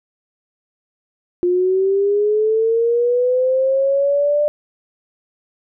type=linear sweep; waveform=sine; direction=up; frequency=351.8 to 596 Hz; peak=-13 dBFS; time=1.43-4.48 s; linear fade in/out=0 ms; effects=none